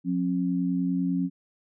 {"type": "tone pair together", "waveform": "sine", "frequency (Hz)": [179.55, 269.6], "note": ["F3", "C#4"], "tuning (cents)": [48, -48], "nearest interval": "perfect fifth", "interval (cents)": 704, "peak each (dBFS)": -26, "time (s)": [0.04, 1.3], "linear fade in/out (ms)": 50, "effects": []}